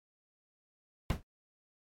brown noise with exponential decay, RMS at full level -23 dBFS, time 1.1-1.23 s, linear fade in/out 1 ms, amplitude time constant 27 ms, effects MP3 64 kbps

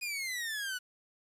sawtooth exponential sweep, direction down, 2489 to 1462 Hz, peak -31 dBFS, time 0.01-0.79 s, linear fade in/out 20 ms, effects resampled to 32000 Hz + 10-bit

